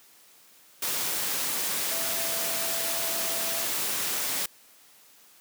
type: tone in noise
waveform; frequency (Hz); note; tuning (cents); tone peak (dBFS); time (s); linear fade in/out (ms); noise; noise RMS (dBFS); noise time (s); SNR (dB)
sine; 666; E5; +18; -38; 1.91-3.65; 5; white; -29; 0.82-4.46; -12
effects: white hiss -56 dBFS RMS until 5.4 s + high-pass 150 Hz 12 dB/octave